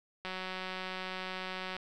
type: click train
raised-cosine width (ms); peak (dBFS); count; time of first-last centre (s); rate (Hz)
0.3; -23; 283; 0.25-1.766; 186
effects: none